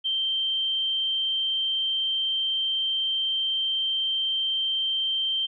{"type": "tone", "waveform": "sine", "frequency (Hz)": 3136, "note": "G7", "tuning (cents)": 0, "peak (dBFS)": -23, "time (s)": [0.04, 5.47], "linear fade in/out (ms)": 20, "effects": []}